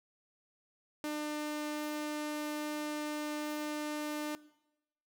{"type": "tone", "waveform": "sawtooth", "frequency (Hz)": 300.2, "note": "D4", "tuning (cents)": 38, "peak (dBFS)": -31, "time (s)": [1.04, 4.35], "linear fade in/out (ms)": 0, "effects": ["noise-tail reverb RT60 0.9 s tail -20 dB re dry"]}